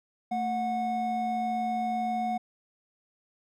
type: tone pair together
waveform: triangle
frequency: 223.1 / 731 Hz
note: A3 / F#5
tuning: +24 / -21 cents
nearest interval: octave + major sixth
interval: 2055 cents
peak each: -31 / -26 dBFS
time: 0.31-2.38 s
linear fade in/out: 10 ms
effects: none